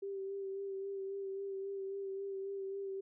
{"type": "tone with vibrato", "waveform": "sine", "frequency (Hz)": 391.3, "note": "G4", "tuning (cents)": -3, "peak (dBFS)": -38, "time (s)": [0.02, 3.01], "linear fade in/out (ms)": 10, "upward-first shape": "sine", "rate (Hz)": 3.7, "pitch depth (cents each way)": 24, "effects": []}